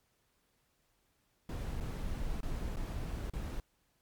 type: noise with dropouts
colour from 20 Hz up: brown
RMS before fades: -37 dBFS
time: 1.49-3.6 s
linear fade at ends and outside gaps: 2 ms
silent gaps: 1.802-1.807 / 2.406-2.43 / 2.76-2.768 / 3.299-3.335 s
effects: pink hiss -75 dBFS RMS until 4.01 s + MP3 96 kbps